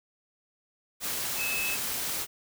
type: tone in noise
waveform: sine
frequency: 2600 Hz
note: E7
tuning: 24 cents flat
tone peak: -30 dBFS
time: 1.36-1.78 s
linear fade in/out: 50 ms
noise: white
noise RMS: -32 dBFS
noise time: 1-2.27 s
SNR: -1 dB
effects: none